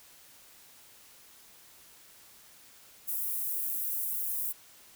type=high-pass noise; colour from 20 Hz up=pink; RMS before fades=-33 dBFS; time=3.07-4.53 s; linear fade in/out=20 ms; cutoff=12000 Hz; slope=24 dB/octave; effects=white hiss -56 dBFS RMS until 4.95 s